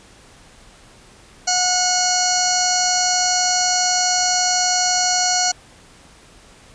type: harmonic tone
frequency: 728 Hz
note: F#5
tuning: 28 cents flat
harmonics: 1 / 2 / 3 / 4 / 6 / 7 / 8 / 9 / 10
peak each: -21 / -27 / -32 / -32 / -21 / -31 / -22 / -25 / -26 dBFS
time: 1.47-5.52 s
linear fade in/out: 10 ms
effects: pink hiss -47 dBFS RMS until 6.74 s + resampled to 22050 Hz